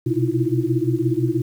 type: tone cluster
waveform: sine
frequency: 123.2 / 129.1 / 314.8 / 331.7 / 348.6 Hz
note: B2 / C3 / D#4 / E4 / F4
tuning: -4 / -23 / +20 / +11 / -3 cents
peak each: -24 dBFS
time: 0.06-1.42 s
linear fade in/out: 10 ms
effects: 8-bit